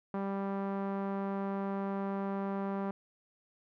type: tone with low-pass filter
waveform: sawtooth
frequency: 196.6 Hz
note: G3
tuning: 5 cents sharp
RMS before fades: -35 dBFS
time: 0.14-2.91 s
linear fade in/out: 2 ms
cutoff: 1100 Hz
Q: 1.4
effects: none